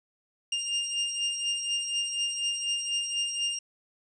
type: beating tone pair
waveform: sawtooth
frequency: 2806 / 2810.1 Hz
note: F7 / F7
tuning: +8 / +10 cents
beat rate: 4.1 Hz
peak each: -26 / -30 dBFS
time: 0.52-3.59 s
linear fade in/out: 5 ms
effects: resampled to 22050 Hz + 10-bit